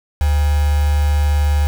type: tone with quantisation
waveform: sine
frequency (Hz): 73.42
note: D2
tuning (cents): 0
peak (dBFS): -12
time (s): 0.21-1.67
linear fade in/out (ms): 0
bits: 4
effects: none